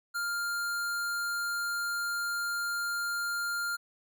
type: tone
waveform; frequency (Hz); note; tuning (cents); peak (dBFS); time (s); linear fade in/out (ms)
square; 1400; F6; +4; -31; 0.14-3.77; 20
effects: none